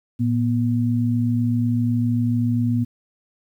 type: tone pair together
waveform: sine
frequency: 114.1 / 241.8 Hz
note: A#2 / B3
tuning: -37 / -36 cents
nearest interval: octave + minor second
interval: 1301 cents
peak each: -20 dBFS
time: 0.19-2.85 s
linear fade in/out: 20 ms
effects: 9-bit